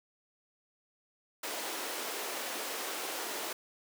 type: high-pass noise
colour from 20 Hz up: pink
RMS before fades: -38 dBFS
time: 1.43-3.53 s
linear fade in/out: 5 ms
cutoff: 340 Hz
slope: 24 dB/octave
effects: none